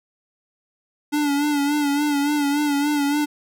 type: tone with vibrato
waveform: square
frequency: 289.8 Hz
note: D4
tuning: 23 cents flat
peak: -19 dBFS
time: 1.12-3.26 s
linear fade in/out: 20 ms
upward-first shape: sine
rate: 3.5 Hz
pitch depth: 49 cents each way
effects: none